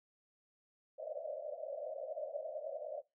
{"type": "band-pass noise", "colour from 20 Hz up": "pink", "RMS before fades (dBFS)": -43, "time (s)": [0.98, 3.02], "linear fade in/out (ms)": 20, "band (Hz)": [550, 640], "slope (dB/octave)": 96, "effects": ["noise-tail reverb RT60 0.2 s tail -18 dB re dry"]}